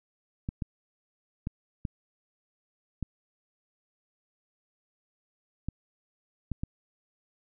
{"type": "clicks", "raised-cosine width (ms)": 5, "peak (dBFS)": -19, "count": 8, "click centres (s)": [0.489, 0.622, 1.471, 1.852, 3.027, 5.686, 6.517, 6.635], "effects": []}